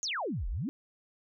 sine exponential two-way sweep, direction down then up, 6910 to 36.31 to 310.1 Hz, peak -31 dBFS, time 0.03-0.69 s, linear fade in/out 0 ms, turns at 0.48 s, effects none

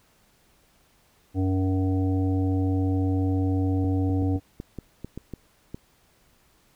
harmonic tone, 94.2 Hz, F#2, 32 cents sharp, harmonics 1 / 3 / 5 / 7 / 8, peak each -23 / -25 / -35 / -43 / -39 dBFS, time 1.34-4.4 s, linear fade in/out 50 ms
clicks, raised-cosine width 3 ms, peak -21 dBFS, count 10, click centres 3.844 / 4.096 / 4.224 / 4.36 / 4.601 / 4.787 / 5.046 / 5.176 / 5.337 / 5.745 s
effects pink hiss -62 dBFS RMS until 6.75 s

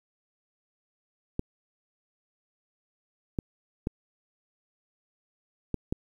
clicks, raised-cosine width 3 ms, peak -15 dBFS, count 5, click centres 1.394 / 3.388 / 3.871 / 5.743 / 5.925 s, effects 9-bit

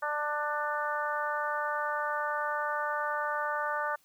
harmonic tone, 296.8 Hz, D4, 18 cents sharp, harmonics 2 / 3 / 4 / 5 / 6, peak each -36 / -35 / -34 / -35 / -40 dBFS, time 0.02-3.96 s, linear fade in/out 10 ms, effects white hiss -67 dBFS RMS until 4.04 s

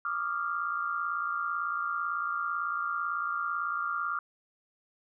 sine tone cluster, 1164 / 1222 / 1392 Hz, D6 / D#6 / F6, -16 / -32 / -6 cents, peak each -35 / -35 / -32 dBFS, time 0.05-4.19 s, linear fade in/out 2 ms, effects none

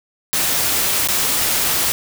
white noise with dropouts, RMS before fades -18 dBFS, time 0.33-1.92 s, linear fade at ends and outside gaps 0 ms, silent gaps 1.074-1.086 s, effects none

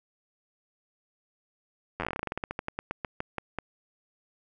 slowing click train, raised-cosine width 0.5 ms, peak -16 dBFS, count 25, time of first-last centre 2-3.587 s, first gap 10 ms, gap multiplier 1.14, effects none

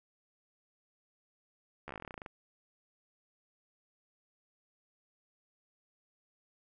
slowing click train, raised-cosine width 0.5 ms, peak -28 dBFS, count 16, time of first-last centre 1.88-2.262 s, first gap 13 ms, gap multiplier 1.09, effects none

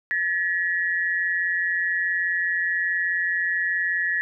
sine tone pair together, 1723 / 1901.8 Hz, A6 / A#6, -37 / +34 cents, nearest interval major second, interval 171 cents, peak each -24 dBFS, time 0.11-4.21 s, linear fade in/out 0 ms, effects none

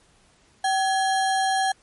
sine tone with sample-and-hold, 768 Hz, G5, 36 cents flat, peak -19 dBFS, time 0.64-1.72 s, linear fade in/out 5 ms, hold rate 2450 Hz, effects pink hiss -59 dBFS RMS until 1.82 s + MP3 48 kbps

